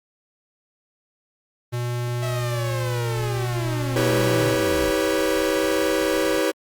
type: tone with vibrato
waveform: square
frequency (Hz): 120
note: B2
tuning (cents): -49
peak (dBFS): -24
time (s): 1.72-4.54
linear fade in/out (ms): 20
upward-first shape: square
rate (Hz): 0.58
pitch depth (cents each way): 15
type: linear sweep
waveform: sawtooth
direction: down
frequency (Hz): 659.3 to 41.02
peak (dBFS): -25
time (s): 2.22-4.91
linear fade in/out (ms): 10
type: noise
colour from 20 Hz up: brown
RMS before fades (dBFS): -42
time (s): 3.1-6.42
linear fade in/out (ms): 10
type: chord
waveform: 45% pulse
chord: C# half-diminished seventh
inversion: first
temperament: equal with one note detuned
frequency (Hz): 321.2 / 392 / 493.9 / 554.4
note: E4 / G4 / B4 / C#5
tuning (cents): -45 / 0 / 0 / 0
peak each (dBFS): -25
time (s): 3.95-6.52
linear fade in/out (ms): 20
effects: Opus 48 kbps